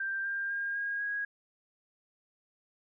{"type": "tone with pitch steps", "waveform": "sine", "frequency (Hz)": [1578, 1595.4, 1613, 1630.8, 1648.8], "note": ["G6", "G6", "G6", "G#6", "G#6"], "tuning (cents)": [11, 30, 49, -32, -13], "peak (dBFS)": -31, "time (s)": [0, 1.25], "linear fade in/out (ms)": 5, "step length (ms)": 250, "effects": []}